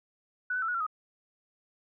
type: tone with pitch steps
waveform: sine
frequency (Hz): 1482 / 1508 / 1332 / 1458 / 1361 / 1258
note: F#6 / F#6 / E6 / F#6 / F6 / D#6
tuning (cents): +2 / +32 / +18 / -26 / -45 / +19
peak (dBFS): -28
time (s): 0.5-0.866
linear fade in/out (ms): 5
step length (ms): 61
effects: none